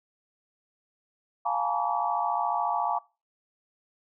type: tone cluster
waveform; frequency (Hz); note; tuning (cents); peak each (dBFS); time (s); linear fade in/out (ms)
sine; 701 / 827 / 881 / 955 / 1146; F5 / G#5 / A5 / A#5 / D6; +6 / -8 / +2 / +42 / -43; -31; 1.45-2.99; 10
effects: noise-tail reverb RT60 0.3 s tail -23 dB re dry